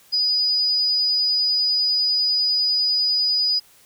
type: tone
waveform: sine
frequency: 4945 Hz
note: D#8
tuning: 12 cents flat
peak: -17 dBFS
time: 0.12-3.6 s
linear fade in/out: 20 ms
effects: white hiss -53 dBFS RMS until 3.85 s